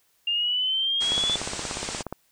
sine linear sweep, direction up, 2794 to 3478 Hz, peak -22 dBFS, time 0.27-1.36 s, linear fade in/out 5 ms
white low-pass noise, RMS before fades -34 dBFS, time 1-2.03 s, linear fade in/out 20 ms, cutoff 8900 Hz, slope 96 dB/octave
click train, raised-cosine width 1 ms, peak -17 dBFS, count 18, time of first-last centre 1.12-2.126 s, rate 16.9 Hz
effects white hiss -66 dBFS RMS until 2.31 s

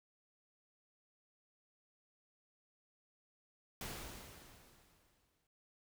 pink noise with exponential decay, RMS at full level -43 dBFS, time 3.81-5.47 s, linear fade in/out 2 ms, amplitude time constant 360 ms, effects none

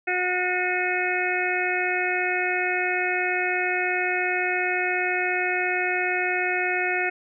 harmonic tone, 362.9 Hz, F#4, 34 cents flat, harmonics 1 / 2 / 4 / 5 / 6 / 7, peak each -29 / -29 / -29 / -29 / -29 / -29 dBFS, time 0.07-7.1 s, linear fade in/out 10 ms, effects none

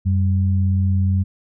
sine tone pair together, 91.84 / 194.6 Hz, F#2 / G3, -12 / -12 cents, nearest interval octave + minor second, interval 1300 cents, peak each -15 / -23 dBFS, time 0.05-1.24 s, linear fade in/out 20 ms, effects none

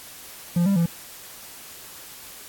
triangle tone with pitch steps, 173.3 / 197.9 / 169 Hz, F3 / G3 / E3, -13 / +17 / +43 cents, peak -15 dBFS, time 0.56-0.86 s, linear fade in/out 5 ms, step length 100 ms, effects white hiss -42 dBFS RMS until 2.48 s + AAC 64 kbps

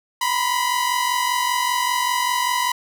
sawtooth tone pair together, 967 / 1012.1 Hz, B5 / B5, -37 / +42 cents, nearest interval minor second, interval 79 cents, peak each -18 dBFS, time 0.21-2.72 s, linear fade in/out 5 ms, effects none

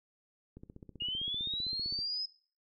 click train, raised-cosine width 3 ms, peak -35 dBFS, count 23, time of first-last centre 0.57-1.989 s, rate 15.5 Hz
sine linear sweep, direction up, 2827 to 5140 Hz, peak -33 dBFS, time 1-2.26 s, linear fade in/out 10 ms
effects noise-tail reverb RT60 0.4 s tail -18 dB re dry

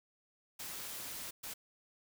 white noise bursts at uneven times, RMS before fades -44 dBFS, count 2, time 0.59-1.31 / 1.43-1.54 s, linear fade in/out 10 ms, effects none

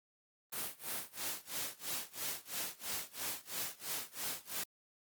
white noise with tremolo, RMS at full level -38 dBFS, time 0.52-4.64 s, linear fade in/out 10 ms, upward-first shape sine, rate 3 Hz, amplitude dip 95%, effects high-pass 100 Hz 12 dB/octave + Opus 32 kbps

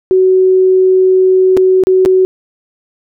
sine tone with dropouts, 374.1 Hz, F#4, 19 cents sharp, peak -5 dBFS, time 0.11-2.25 s, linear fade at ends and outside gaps 0 ms, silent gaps 1.568-1.573 / 1.837-1.87 / 2.051-2.059 s, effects none

